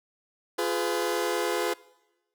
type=chord; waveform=sawtooth; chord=F diminished; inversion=none; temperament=just; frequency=349.2 / 419.1 / 502.9 Hz; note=F4 / Ab4 / Cb5; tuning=0 / +16 / +31 cents; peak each=-26 dBFS; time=0.58-1.74 s; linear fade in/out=10 ms; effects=noise-tail reverb RT60 1.0 s tail -22 dB re dry